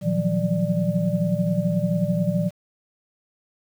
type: tone cluster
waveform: sine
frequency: 117.3 / 159.3 / 175.1 / 186.5 / 589 Hz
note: A#2 / D#3 / F3 / F#3 / D5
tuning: +11 / +41 / +5 / +14 / +5 cents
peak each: -29 / -26 / -23 / -26 / -28 dBFS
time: 0.01-2.51 s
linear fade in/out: 50 ms
effects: 8-bit